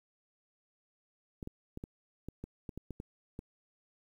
clicks, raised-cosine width 3 ms, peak -28 dBFS, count 11, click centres 1.428 / 1.474 / 1.774 / 1.839 / 2.286 / 2.44 / 2.692 / 2.776 / 2.907 / 3.001 / 3.391 s, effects 10-bit

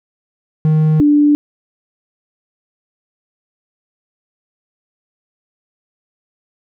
triangle / sine tone pair in turn, 155.56 / 293.7 Hz, D#3 / D4, 0 / 0 cents, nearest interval major seventh, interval 1100 cents, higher second, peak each -7 dBFS, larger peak neither, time 0.65-1 / 1-1.35 s, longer neither, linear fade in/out 0 ms, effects none

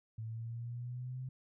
sine exponential sweep, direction up, 110.5 to 130.2 Hz, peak -39 dBFS, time 0.18-1.29 s, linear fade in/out 5 ms, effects none

